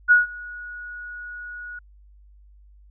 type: tone with ADSR envelope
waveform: sine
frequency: 1457 Hz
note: F#6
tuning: 27 cents flat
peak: -9 dBFS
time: 0.08-1.79 s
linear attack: 33 ms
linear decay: 150 ms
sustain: -24 dB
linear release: 4 ms
effects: added 50 Hz sine -48 dBFS peak until 2.9 s